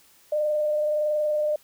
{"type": "tone with frequency modulation", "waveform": "sine", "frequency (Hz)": 603, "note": "D5", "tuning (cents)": 46, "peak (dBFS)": -21, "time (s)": [0.32, 1.56], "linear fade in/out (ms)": 5, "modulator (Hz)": 21.4, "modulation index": 0.36, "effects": ["white hiss -57 dBFS RMS until 1.63 s"]}